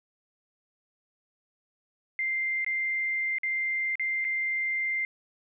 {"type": "tone with dropouts", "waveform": "sine", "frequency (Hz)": 2093, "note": "C7", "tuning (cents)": 0, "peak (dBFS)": -26, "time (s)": [2.19, 5.05], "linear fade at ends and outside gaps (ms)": 1, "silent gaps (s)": [[2.646, 2.664], [3.384, 3.433], [3.955, 3.996], [4.244, 4.249]], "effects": []}